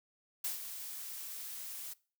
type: noise with ADSR envelope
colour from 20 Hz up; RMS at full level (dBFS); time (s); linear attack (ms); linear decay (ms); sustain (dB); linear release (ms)
blue; -35; 0.44-1.94; 6; 130; -9; 16
effects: noise-tail reverb RT60 0.4 s tail -22 dB re dry